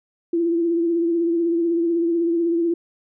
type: tone with vibrato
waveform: sine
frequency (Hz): 337.4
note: E4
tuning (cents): +40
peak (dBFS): -17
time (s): 0.33-2.74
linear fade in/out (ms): 5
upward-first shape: triangle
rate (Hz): 16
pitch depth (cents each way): 48
effects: none